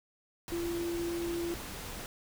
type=tone in noise; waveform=sine; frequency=341.4 Hz; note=F4; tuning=39 cents flat; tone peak=-32 dBFS; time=0.52-1.54 s; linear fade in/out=0 ms; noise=pink; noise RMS=-42 dBFS; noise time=0.48-2.06 s; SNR=+7 dB; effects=none